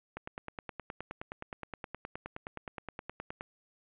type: click train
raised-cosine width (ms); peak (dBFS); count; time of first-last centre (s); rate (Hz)
0.5; -24; 32; 0.17-3.409; 9.57
effects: resampled to 8000 Hz + 10-bit